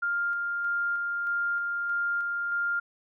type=tone with tremolo; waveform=sine; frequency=1401 Hz; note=F6; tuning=5 cents sharp; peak=-25 dBFS; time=0.02-2.8 s; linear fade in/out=10 ms; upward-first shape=square; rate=1.6 Hz; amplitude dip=25%; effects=none